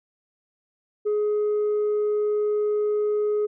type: tone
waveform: sine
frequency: 419.6 Hz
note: G#4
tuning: 18 cents sharp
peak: -18 dBFS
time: 1.05-3.47 s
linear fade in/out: 20 ms
effects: tanh soft clip ceiling -19 dBFS